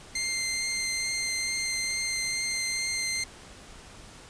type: tone with vibrato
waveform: 15% pulse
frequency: 2093 Hz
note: C7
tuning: in tune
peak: -21 dBFS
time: 0.15-3.24 s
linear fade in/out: 5 ms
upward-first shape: triangle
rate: 2.3 Hz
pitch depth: 10 cents each way
effects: pink hiss -48 dBFS RMS until 4.29 s + resampled to 22050 Hz